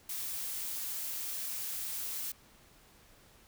blue noise, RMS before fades -38 dBFS, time 0.09-2.32 s, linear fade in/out 5 ms, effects pink hiss -61 dBFS RMS until 3.47 s

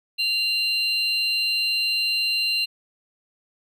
triangle tone pair together, 2776 / 4110 Hz, F7 / C8, -11 / -32 cents, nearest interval perfect fifth, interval 679 cents, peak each -22 dBFS, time 0.18-2.66 s, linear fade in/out 20 ms, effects none

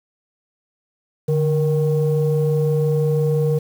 sine tone pair together, 147.82 / 469.3 Hz, D3 / A#4, +12 / +12 cents, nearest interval octave + minor sixth, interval 2000 cents, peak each -16 / -18 dBFS, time 1.28-3.59 s, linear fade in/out 10 ms, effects tanh soft clip ceiling -10 dBFS + 7-bit

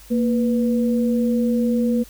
sine tone pair together, 232.5 / 492.7 Hz, A#3 / B4, -4 / -4 cents, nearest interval octave + minor second, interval 1300 cents, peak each -17 / -24 dBFS, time 0.1-2.04 s, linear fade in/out 20 ms, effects added 50 Hz sine -45 dBFS peak until 2.09 s + white hiss -47 dBFS RMS until 2.09 s

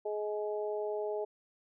harmonic tone, 210.4 Hz, G#3, 23 cents sharp, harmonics 2 / 3 / 4, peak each -34 / -38 / -43 dBFS, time 0.05-1.25 s, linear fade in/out 10 ms, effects none

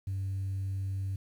sine tone, 96.8 Hz, G2, 21 cents flat, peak -29 dBFS, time 0.07-1.16 s, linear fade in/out 5 ms, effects tanh soft clip ceiling -29 dBFS + 10-bit

